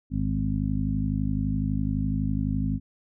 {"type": "harmonic tone with a mistuned harmonic", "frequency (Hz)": 51.91, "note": "G#1", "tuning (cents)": 0, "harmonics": [1, 2, 3, 4, 5], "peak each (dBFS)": [-30, -30, -30, -30, -30], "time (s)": [0.1, 2.8], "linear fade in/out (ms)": 50, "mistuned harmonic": 1, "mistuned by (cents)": 57, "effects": []}